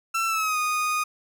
30% pulse tone with pitch glide, 1341 to 1236.8 Hz, E6 to D#6, +29 to -11 cents, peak -20 dBFS, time 0.14-1.04 s, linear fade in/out 10 ms, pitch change -140 cents, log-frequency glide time 0.27-0.58 s, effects none

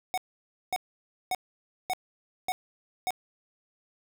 square tone bursts, 740 Hz, F#5, in tune, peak -27 dBFS, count 6, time 0.14-3.106 s, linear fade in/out 0 ms, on 36 ms, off 550 ms, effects none

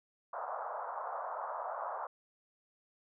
pink band-pass noise, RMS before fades -40 dBFS, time 0.33-2.07 s, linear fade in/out 5 ms, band 580 to 1300 Hz, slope 48 dB/octave, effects none

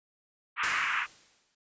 pink band-pass noise, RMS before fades -30 dBFS, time 0.56-1.07 s, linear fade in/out 50 ms, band 1100 to 2700 Hz, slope 48 dB/octave
white noise with exponential decay, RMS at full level -33 dBFS, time 0.63-1.55 s, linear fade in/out 5 ms, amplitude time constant 200 ms
effects resampled to 16000 Hz

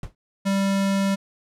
brown noise with exponential decay, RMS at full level -28 dBFS, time 0.03-0.15 s, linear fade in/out 2 ms, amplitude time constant 25 ms
square tone, 196 Hz, G3, in tune, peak -20 dBFS, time 0.45-1.16 s, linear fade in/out 20 ms
effects low-pass 11000 Hz 12 dB/octave

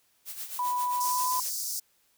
blue noise with tremolo, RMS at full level -36 dBFS, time 0.25-1.52 s, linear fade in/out 50 ms, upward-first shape sine, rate 7.5 Hz, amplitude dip 65%
sine tone with pitch glide, 987.8 to 1003.9 Hz, B5 to B5, 0 to +28 cents, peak -26 dBFS, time 0.59-1.4 s, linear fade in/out 2 ms, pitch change +28 cents, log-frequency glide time 0.98-1.28 s
pink high-pass noise, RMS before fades -33 dBFS, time 1-1.8 s, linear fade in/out 10 ms, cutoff 4900 Hz, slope 48 dB/octave
effects white hiss -68 dBFS RMS until 2.17 s

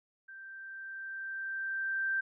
sine tone with level ramp, 1568 Hz, G6, in tune, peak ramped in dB -46 to -28 dBFS, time 0.28-2.21 s, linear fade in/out 10 ms, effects none

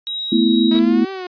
sine tone, 3824 Hz, A#7, 43 cents sharp, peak -22 dBFS, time 0.07-0.79 s, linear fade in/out 0 ms
sine chord, A suspended second, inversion none, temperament equal, 220 / 246.9 / 329.6 Hz, A3 / B3 / E4, 0 / 0 / 0 cents, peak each -16 dBFS, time 0.32-1.05 s, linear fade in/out 5 ms
sawtooth exponential two-way sweep, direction up then down, 317.3 to 389 to 357 Hz, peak -22 dBFS, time 0.71-1.27 s, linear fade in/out 5 ms, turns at 1.11 s
25% pulse tone with exponential decay, 225.1 Hz, A3, 40 cents sharp, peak -22 dBFS, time 0.75-0.98 s, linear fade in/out 0 ms, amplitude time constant 48 ms
effects resampled to 11025 Hz

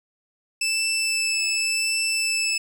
20% pulse tone with vibrato, 2637 Hz, E7, in tune, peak -16 dBFS, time 0.61-2.58 s, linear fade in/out 5 ms, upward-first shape triangle, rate 0.89 Hz, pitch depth 12 cents each way, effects none

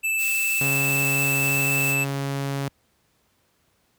square tone with vibrato, 2637 Hz, E7, in tune, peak -22 dBFS, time 0.03-2.05 s, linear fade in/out 20 ms, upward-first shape triangle, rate 19 Hz, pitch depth 11 cents each way
blue noise, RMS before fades -31 dBFS, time 0.17-1.96 s, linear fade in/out 50 ms
sawtooth tone, 138.59 Hz, C#3, in tune, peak -21 dBFS, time 0.61-2.68 s, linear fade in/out 0 ms
effects pink hiss -66 dBFS RMS until 3.98 s + high-pass 60 Hz 12 dB/octave

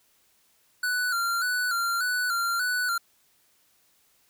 square tone with vibrato, 1433 Hz, F6, 44 cents sharp, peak -25 dBFS, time 0.83-2.98 s, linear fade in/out 5 ms, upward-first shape square, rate 1.7 Hz, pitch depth 62 cents each way, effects white hiss -65 dBFS RMS until 4.29 s

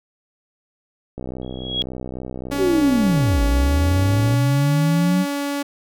click train, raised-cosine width 2 ms, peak -17 dBFS, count 202, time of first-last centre 1.18-4.34 s, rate 63.6 Hz
sine tone with exponential growth, 3314 Hz, G#7, 4 cents flat, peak -16 dBFS, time 1.42-1.82 s, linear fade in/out 0 ms, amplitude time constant 86 ms
sawtooth tone with pitch glide, 282.5 to 284.1 Hz, C#4 to C#4, +33 to +43 cents, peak -18 dBFS, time 2.51-5.63 s, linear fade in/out 10 ms, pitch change +10 cents, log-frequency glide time 3.87-4.94 s
sine linear two-way sweep, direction down then up, 400.9 to 50.5 to 189.4 Hz, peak -15 dBFS, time 2.57-5.26 s, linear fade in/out 50 ms, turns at 3.42 s
effects none

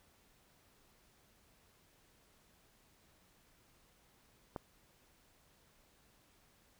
click, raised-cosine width 1 ms, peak -26 dBFS, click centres 4.562 s, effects pink hiss -69 dBFS RMS until 6.79 s

